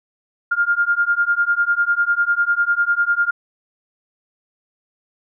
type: beating tone pair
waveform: sine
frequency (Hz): 1402 / 1412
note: F6 / F6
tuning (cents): +6 / +19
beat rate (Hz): 10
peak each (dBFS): -18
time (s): 0.51-3.31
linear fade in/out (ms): 10
effects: none